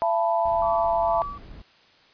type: chord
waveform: sine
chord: E suspended fourth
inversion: none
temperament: equal with one note detuned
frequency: 676.2 / 880 / 987.8 Hz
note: E5 / A5 / B5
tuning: +44 / 0 / 0 cents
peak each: -22 / -25 / -27 dBFS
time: 0.02-1.22 s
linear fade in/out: 0 ms
type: noise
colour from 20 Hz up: brown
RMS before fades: -41 dBFS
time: 0.45-1.62 s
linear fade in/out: 5 ms
type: tone with tremolo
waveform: sine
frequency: 1148 Hz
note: D6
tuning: 40 cents flat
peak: -28 dBFS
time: 0.62-1.38 s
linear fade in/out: 2 ms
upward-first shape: sine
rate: 2.2 Hz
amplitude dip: 75%
effects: white hiss -56 dBFS RMS until 2.13 s + resampled to 11025 Hz